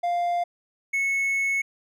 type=tone pair in turn; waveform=triangle; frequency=698.5 / 2199 Hz; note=F5 / C#7; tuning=0 / -14 cents; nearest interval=octave + minor sixth; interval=1986 cents; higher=second; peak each=-20 dBFS; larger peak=neither; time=0.03-0.44 / 0.93-1.62 s; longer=second; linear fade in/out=10 ms; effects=none